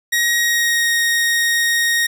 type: tone with pitch glide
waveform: sawtooth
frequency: 1890 to 1867.2 Hz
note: A#6 to A#6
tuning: +23 to +2 cents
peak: -11 dBFS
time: 0.12-2.07 s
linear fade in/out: 10 ms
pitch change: -21 cents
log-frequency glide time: 0.38-0.92 s
effects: none